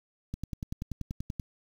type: click train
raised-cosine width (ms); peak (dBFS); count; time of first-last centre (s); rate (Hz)
5; -22; 12; 0.34-1.398; 10.4
effects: 8-bit